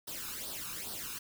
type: noise with flanger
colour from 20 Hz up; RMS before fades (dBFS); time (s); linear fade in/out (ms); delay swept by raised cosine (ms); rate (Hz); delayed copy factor
white; -41; 0.07-1.19; 10; 0.21 to 0.79; 2.4; +0.75
effects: none